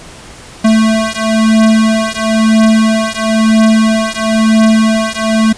square beating tone pair, 220 / 221 Hz, A3 / A3, 0 / +8 cents, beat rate 1 Hz, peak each -11 dBFS, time 0.64-5.53 s, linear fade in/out 10 ms, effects pink hiss -33 dBFS RMS until 5.57 s + resampled to 22050 Hz

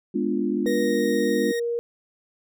sine chord, G# diminished seventh, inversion none, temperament equal, 207.7 / 246.9 / 293.7 / 349.2 Hz, G#3 / B3 / D4 / F4, 0 / 0 / 0 / 0 cents, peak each -27 dBFS, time 0.14-1.52 s, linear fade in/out 10 ms
sawtooth tone, 1869 Hz, A#6, 4 cents sharp, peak -28 dBFS, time 0.66-1.6 s, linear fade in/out 10 ms
sine tone with pitch glide, 479.8 to 471 Hz, A#4 to A#4, +50 to +18 cents, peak -23 dBFS, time 0.66-1.79 s, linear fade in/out 0 ms, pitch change -32 cents, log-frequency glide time 0.82-1 s
effects none

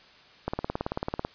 click train, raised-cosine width 1 ms, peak -14 dBFS, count 15, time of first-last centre 0.48-1.249 s, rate 18.2 Hz, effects white hiss -54 dBFS RMS until 1.34 s + resampled to 11025 Hz

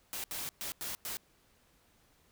white noise bursts at uneven times, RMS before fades -39 dBFS, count 5, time 0.13-0.24 / 0.31-0.49 / 0.61-0.72 / 0.81-0.95 / 1.05-1.17 s, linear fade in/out 0 ms, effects pink hiss -68 dBFS RMS until 2.31 s

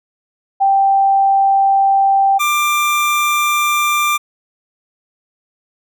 sine / 25% pulse tone pair in turn, 784 / 1186.9 Hz, G5 / D6, 0 / +18 cents, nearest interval perfect fifth, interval 718 cents, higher second, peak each -9 dBFS, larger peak neither, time 0.6-2.39 / 2.39-4.18 s, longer neither, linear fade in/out 20 ms, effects none

